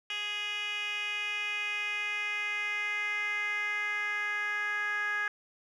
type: tone with band-pass filter sweep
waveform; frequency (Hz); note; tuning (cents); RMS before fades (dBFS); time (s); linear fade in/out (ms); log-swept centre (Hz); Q
10% pulse; 415.3; G#4; 0; -33; 0.1-5.28; 2; 2900 to 1700; 4.3
effects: none